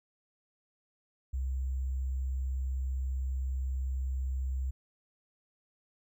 sine tone with sample-and-hold, 65.41 Hz, C2, in tune, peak -30 dBFS, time 1.33-4.71 s, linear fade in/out 10 ms, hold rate 7350 Hz, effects none

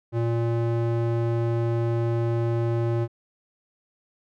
square tone with band-pass filter, 116.54 Hz, A#2, in tune, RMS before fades -24 dBFS, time 0.12-3.08 s, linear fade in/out 50 ms, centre 300 Hz, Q 0.72, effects none

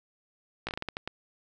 slowing click train, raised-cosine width 0.3 ms, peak -17 dBFS, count 9, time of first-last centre 0.67-1.076 s, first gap 17 ms, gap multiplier 1.3, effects none

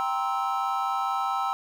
triangle chord, C dominant seventh, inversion second, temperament just, 784.9 / 941.9 / 1046.5 / 1308.1 Hz, G5 / Bb5 / C6 / E6, +2 / +18 / 0 / -14 cents, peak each -27 / -31 / -31 / -27 dBFS, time 0-1.53 s, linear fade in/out 0 ms, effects 9-bit

